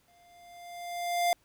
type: tone with exponential growth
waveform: square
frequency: 698.5 Hz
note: F5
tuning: in tune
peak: -23 dBFS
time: 0.08-1.33 s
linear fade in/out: 1 ms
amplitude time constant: 270 ms
effects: pink hiss -68 dBFS RMS until 1.44 s